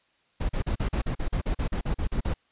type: noise bursts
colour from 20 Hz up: brown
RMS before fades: -26 dBFS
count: 15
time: 0.4-2.34 s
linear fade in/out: 10 ms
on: 92 ms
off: 40 ms
effects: white hiss -67 dBFS RMS until 2.51 s + resampled to 8000 Hz